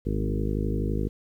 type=harmonic tone with a mistuned harmonic; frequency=51.91 Hz; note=G#1; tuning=in tune; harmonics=1 / 2 / 3 / 4 / 5 / 6 / 7 / 8 / 9; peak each=-28 / -31 / -33 / -34 / -35 / -36 / -36 / -37 / -38 dBFS; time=0.05-1.09 s; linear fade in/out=20 ms; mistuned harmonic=4; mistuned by=+17 cents; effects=10-bit